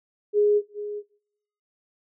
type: tone with echo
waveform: sine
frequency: 415.3 Hz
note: G#4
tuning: in tune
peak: -16 dBFS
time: 0.33-0.62 s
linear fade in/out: 50 ms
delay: 410 ms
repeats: 1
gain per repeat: -13 dB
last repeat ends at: 1.03 s
effects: noise-tail reverb RT60 0.7 s tail -21 dB re dry